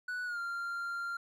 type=tone with pitch glide; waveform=triangle; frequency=1480 to 1388.9 Hz; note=F#6 to F6; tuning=0 to -10 cents; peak=-33 dBFS; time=0.08-1.17 s; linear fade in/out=5 ms; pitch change=-110 cents; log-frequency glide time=0.25-0.39 s; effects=none